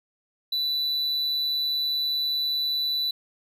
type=tone; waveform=triangle; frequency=3975 Hz; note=B7; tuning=10 cents sharp; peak=-22 dBFS; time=0.52-3.11 s; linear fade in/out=5 ms; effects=none